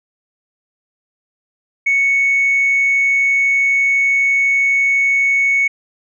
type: tone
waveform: sine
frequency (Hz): 2217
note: C#7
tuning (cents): 0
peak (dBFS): -10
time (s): 1.86-5.68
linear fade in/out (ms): 10
effects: tanh soft clip ceiling -8 dBFS